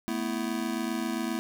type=chord; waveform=square; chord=A suspended second; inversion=none; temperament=just; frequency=220 / 247.5 / 330 Hz; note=A3 / B3 / E4; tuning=0 / +4 / +2 cents; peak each=-34 dBFS; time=0.08-1.39 s; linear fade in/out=0 ms; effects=none